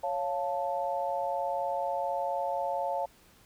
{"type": "chord", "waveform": "sine", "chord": "Db augmented", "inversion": "none", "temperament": "equal", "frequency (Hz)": [554.4, 698.5, 880], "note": ["Db5", "F5", "A5"], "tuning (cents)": [0, 0, 0], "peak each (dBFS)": -33, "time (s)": [0.03, 3.06], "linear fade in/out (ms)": 10, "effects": ["pink hiss -60 dBFS RMS until 3.45 s"]}